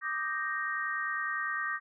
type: chord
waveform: sine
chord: Eb major seventh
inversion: third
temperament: equal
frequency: 1174.7 / 1244.5 / 1568 / 1864.7 Hz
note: D6 / Eb6 / G6 / Bb6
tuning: 0 / 0 / 0 / 0 cents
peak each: -37 / -40 / -36 / -34 dBFS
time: 0.01-1.8 s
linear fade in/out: 50 ms
effects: none